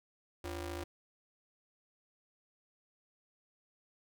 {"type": "ring-modulated tone", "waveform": "sawtooth", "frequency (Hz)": 213.9, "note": "A3", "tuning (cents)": -49, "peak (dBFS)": -32, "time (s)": [0.44, 0.84], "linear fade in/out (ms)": 5, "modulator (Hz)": 134, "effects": []}